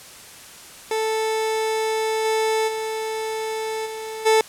30% pulse tone with level steps, 440 Hz, A4, in tune, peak -18 / -16 / -22 / -27 / -11 dBFS, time 0.91-4.41 s, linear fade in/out 2 ms, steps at 2.24 / 2.67 / 3.85 / 4.25 s, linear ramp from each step 20 ms, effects white hiss -42 dBFS RMS until 4.48 s + low-pass 11000 Hz 12 dB/octave

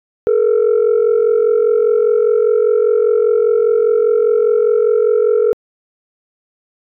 sine tone pair together, 427.3 / 472.3 Hz, G#4 / A#4, +49 / +23 cents, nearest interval major second, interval 174 cents, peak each -11 dBFS, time 0.27-5.53 s, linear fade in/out 0 ms, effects tanh soft clip ceiling -6 dBFS

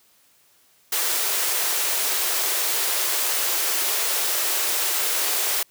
white high-pass noise, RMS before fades -23 dBFS, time 0.92-5.63 s, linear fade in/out 5 ms, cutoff 330 Hz, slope 96 dB/octave, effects white hiss -59 dBFS RMS until 5.7 s + high-pass 60 Hz 12 dB/octave

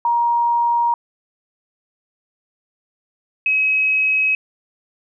sine tone pair in turn, 944 / 2550 Hz, A#5 / D#7, +22 / +42 cents, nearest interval octave + perfect fourth, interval 1720 cents, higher second, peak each -14 dBFS, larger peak neither, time 0.05-0.94 / 3.46-4.35 s, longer neither, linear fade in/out 2 ms, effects none

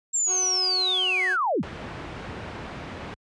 sine linear sweep, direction down, 7520 to 92.5 Hz, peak -21 dBFS, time 0.13-1.63 s, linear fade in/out 20 ms
20% pulse tone, 370 Hz, F#4, in tune, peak -27 dBFS, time 0.26-1.37 s, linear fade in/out 50 ms
pink low-pass noise, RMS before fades -36 dBFS, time 1.63-3.14 s, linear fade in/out 0 ms, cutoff 2400 Hz, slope 12 dB/octave
effects high-pass 60 Hz 12 dB/octave + resampled to 22050 Hz

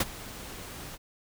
pink noise with ADSR envelope, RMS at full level -23 dBFS, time 0-0.98 s, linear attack 6 ms, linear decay 33 ms, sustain -19 dB, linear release 38 ms, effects none

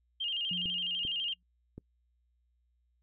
sine tone with vibrato, 3000 Hz, F#7, 23 cents sharp, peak -31 dBFS, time 0.2-1.34 s, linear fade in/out 10 ms, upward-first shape square, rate 12 Hz, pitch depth 90 cents each way
sine tone with exponential decay, 178.4 Hz, F3, 37 cents sharp, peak -37 dBFS, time 0.51-1.43 s, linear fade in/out 2 ms, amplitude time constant 200 ms
clicks, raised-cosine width 3 ms, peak -31 dBFS, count 3, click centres 0.657 / 1.051 / 1.78 s
effects noise-tail reverb RT60 0.1 s tail -25 dB re dry + added 60 Hz sine -70 dBFS peak until 3.02 s

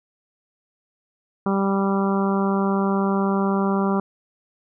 harmonic tone, 196 Hz, G3, in tune, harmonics 1 / 2 / 3 / 4 / 5 / 6 / 7, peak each -20 / -25 / -31 / -30 / -30 / -30 / -34 dBFS, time 1.46-4 s, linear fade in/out 2 ms, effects none

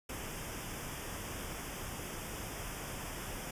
pink band-stop noise, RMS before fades -42 dBFS, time 0.09-3.51 s, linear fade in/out 5 ms, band 3500 to 4900 Hz, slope 96 dB/octave, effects resampled to 32000 Hz

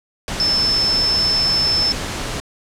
sine tone in noise, 5274 Hz, E8, in tune, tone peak -14 dBFS, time 0.4-1.92 s, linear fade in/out 0 ms, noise pink, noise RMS -25 dBFS, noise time 0.28-2.4 s, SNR +8 dB, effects low-pass 8000 Hz 12 dB/octave

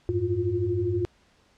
sine tone cluster, 91.6 / 105 / 342.4 / 355.1 Hz, F#2 / G#2 / F4 / F4, -17 / +19 / -34 / +29 cents, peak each -31 / -29 / -32 / -26 dBFS, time 0.09-1.05 s, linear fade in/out 0 ms, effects pink hiss -62 dBFS RMS until 1.57 s + low-pass 6000 Hz 12 dB/octave

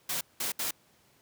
white noise bursts at uneven times, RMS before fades -32 dBFS, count 3, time 0.09-0.21 / 0.4-0.52 / 0.59-0.71 s, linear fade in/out 5 ms, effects pink hiss -64 dBFS RMS until 1.21 s + high-pass 100 Hz 12 dB/octave

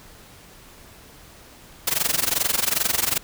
white noise with amplitude modulation, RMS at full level -19 dBFS, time 1.87-3.18 s, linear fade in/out 5 ms, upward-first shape sine, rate 22.5 Hz, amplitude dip 90%, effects pink hiss -47 dBFS RMS until 3.23 s

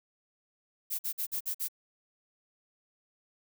violet noise bursts, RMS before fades -33 dBFS, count 6, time 0.9-1.685 s, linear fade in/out 20 ms, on 90 ms, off 49 ms, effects none

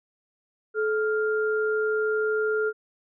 sine tone pair together, 431.7 / 1401 Hz, A4 / F6, -33 / +5 cents, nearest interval octave + minor sixth, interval 2038 cents, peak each -23 / -28 dBFS, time 0.74-2.73 s, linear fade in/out 50 ms, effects none

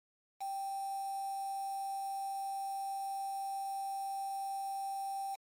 sine tone with quantisation, 784 Hz, G5, in tune, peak -36 dBFS, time 0.4-5.36 s, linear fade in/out 20 ms, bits 8, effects MP3 64 kbps

